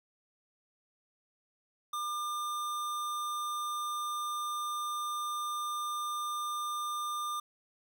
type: tone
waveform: square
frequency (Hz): 1200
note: D6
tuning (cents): +37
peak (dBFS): -34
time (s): 1.93-7.4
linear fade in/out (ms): 5
effects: none